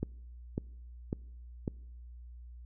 click train, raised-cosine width 3 ms, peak -19 dBFS, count 4, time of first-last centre 0.03-1.678 s, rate 1.82 Hz, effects noise-tail reverb RT60 1.0 s tail -26 dB re dry + added 60 Hz sine -46 dBFS peak until 2.65 s

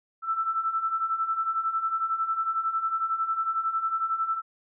sine beating tone pair, 1318.5 / 1329.5 Hz, E6 / E6, 0 / +14 cents, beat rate 11 Hz, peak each -31 / -26 dBFS, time 0.22-4.42 s, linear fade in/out 50 ms, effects none

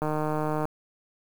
click train, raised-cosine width 1 ms, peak -15 dBFS, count 98, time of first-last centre 0.02-0.654 s, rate 153 Hz, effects 7-bit

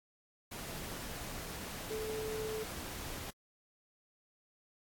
sine tone in noise, 435.4 Hz, A4, 18 cents flat, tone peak -37 dBFS, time 1.9-2.64 s, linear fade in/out 10 ms, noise pink, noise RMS -44 dBFS, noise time 0.51-3.31 s, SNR +4 dB, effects AAC 64 kbps

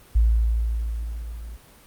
sine tone with level ramp, 56.3 Hz, A1, 40 cents sharp, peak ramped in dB -13 to -34 dBFS, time 0.15-1.57 s, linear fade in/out 10 ms, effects pink hiss -51 dBFS RMS until 1.86 s + Opus 32 kbps

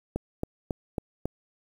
click train, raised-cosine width 2 ms, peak -15 dBFS, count 5, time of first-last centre 0.16-1.256 s, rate 3.65 Hz, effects 8-bit

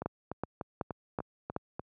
two click trains, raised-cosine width 1 ms, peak -22 / -18 dBFS, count 7 / 5, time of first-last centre 0.02-1.795 / 0.06-1.564 s, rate 3.38 / 2.66 Hz, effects high-pass 80 Hz 12 dB/octave

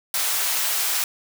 white high-pass noise, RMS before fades -23 dBFS, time 0.14-1.04 s, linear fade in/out 2 ms, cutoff 680 Hz, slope 12 dB/octave, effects none

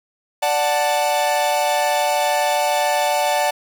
45% pulse chord, D major, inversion none, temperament equal, 587.3 / 740 / 880 Hz, D5 / F#5 / A5, 0 / 0 / 0 cents, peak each -21 dBFS, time 0.42-3.51 s, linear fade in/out 10 ms, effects none

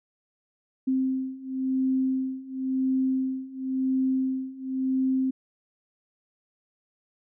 sine beating tone pair, 261.6 / 262.55 Hz, C4 / C4, 0 / +6 cents, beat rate 0.95 Hz, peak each -28 / -26 dBFS, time 0.87-5.31 s, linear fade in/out 10 ms, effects none

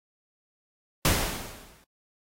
pink noise with exponential decay, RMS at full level -20 dBFS, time 1.05-1.84 s, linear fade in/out 1 ms, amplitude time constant 170 ms, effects AAC 48 kbps

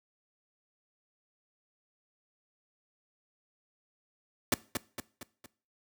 pink noise with echo, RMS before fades -25 dBFS, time 4.52-4.54 s, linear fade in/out 2 ms, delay 230 ms, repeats 4, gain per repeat -6 dB, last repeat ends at 5.46 s, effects noise-tail reverb RT60 0.4 s tail -20 dB re dry + high-pass 100 Hz 12 dB/octave

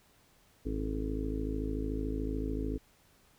harmonic tone with a mistuned harmonic, 53.6 Hz, A1, 45 cents flat, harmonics 1 / 2 / 3 / 4 / 5 / 6 / 7 / 8 / 9, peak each -35 / -43 / -45 / -48 / -37 / -41 / -49 / -41 / -50 dBFS, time 0.65-2.78 s, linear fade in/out 10 ms, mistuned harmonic 9, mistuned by -40 cents, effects pink hiss -65 dBFS RMS until 3.38 s

